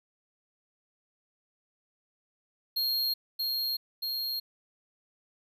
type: tone with echo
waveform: square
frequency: 4242 Hz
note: C8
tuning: 23 cents sharp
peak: -27 dBFS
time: 2.76-3.14 s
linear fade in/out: 10 ms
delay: 630 ms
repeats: 2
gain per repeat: -2 dB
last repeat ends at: 4.4 s
effects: none